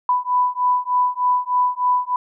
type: beating tone pair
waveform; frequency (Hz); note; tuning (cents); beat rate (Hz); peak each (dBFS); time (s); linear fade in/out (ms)
sine; 992 / 995.3; B5 / B5; +7 / +13; 3.3; -19; 0.09-2.16; 2
effects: none